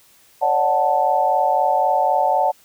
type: chord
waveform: sine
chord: D major seventh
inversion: third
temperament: equal with one note detuned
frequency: 554.4 / 598.3 / 740 / 880 Hz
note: C#5 / D5 / F#5 / A5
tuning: 0 / +32 / 0 / 0 cents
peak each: -23 / -23 / -18 / -19 dBFS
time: 0.41-2.52 s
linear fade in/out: 20 ms
effects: white hiss -53 dBFS RMS until 2.64 s